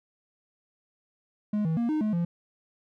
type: tone with pitch steps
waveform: triangle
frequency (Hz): 209.7 / 161.2 / 235.2 / 307.8 / 213.9 / 171.5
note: G#3 / E3 / A#3 / D#4 / A3 / F3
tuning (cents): +17 / -38 / +16 / -19 / -49 / -31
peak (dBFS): -22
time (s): 1.53-2.25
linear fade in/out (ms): 5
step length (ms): 120
effects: none